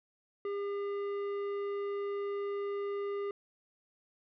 sine tone with tanh clipping, 403.1 Hz, G4, 48 cents sharp, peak -35 dBFS, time 0.45-3.31 s, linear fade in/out 2 ms, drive 11 dB, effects none

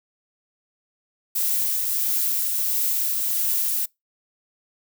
violet noise with tremolo, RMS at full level -22 dBFS, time 1.35-3.86 s, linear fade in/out 10 ms, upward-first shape triangle, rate 1.5 Hz, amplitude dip 25%, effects noise-tail reverb RT60 0.2 s tail -26 dB re dry

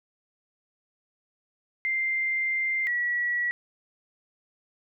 sine tone pair in turn, 2093 / 1932.8 Hz, C7 / B6, 0 / -38 cents, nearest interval minor second, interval 138 cents, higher first, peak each -24 dBFS, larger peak neither, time 1.85-2.87 / 2.87-3.51 s, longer first, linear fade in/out 0 ms, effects none

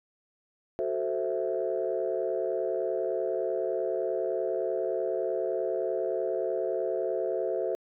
sine chord, F# half-diminished seventh, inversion none, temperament equal, 370 / 440 / 523.3 / 659.3 Hz, F#4 / A4 / C5 / E5, 0 / 0 / 0 / 0 cents, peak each -32 dBFS, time 0.79-7.75 s, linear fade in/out 0 ms, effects tanh soft clip ceiling -18 dBFS

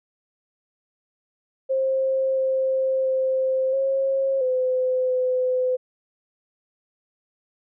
sine tone with pitch steps, 530 / 527 / 524 / 539 / 511 / 508 Hz, C5 / C5 / C5 / C#5 / C5 / B4, +22 / +12 / +2 / -49 / -41 / +49 cents, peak -19 dBFS, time 1.69-5.77 s, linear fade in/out 20 ms, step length 680 ms, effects none

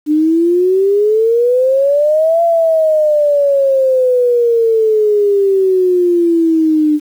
sine exponential two-way sweep, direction up then down, 297.4 to 681 to 297.4 Hz, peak -8 dBFS, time 0.06-7 s, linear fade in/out 50 ms, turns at 2.43 s, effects 7-bit

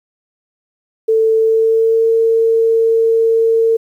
sine tone with pitch glide, 444.4 to 453 Hz, A4 to A#4, +17 to -50 cents, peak -9 dBFS, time 1.08-3.77 s, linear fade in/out 10 ms, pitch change +33 cents, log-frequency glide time 1.37-2.09 s, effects 8-bit

